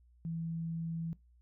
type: tone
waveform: sine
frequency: 164.81 Hz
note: E3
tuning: in tune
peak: -35 dBFS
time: 0.25-1.13 s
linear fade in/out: 0 ms
effects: noise-tail reverb RT60 0.2 s tail -20 dB re dry + added 60 Hz sine -61 dBFS peak until 1.41 s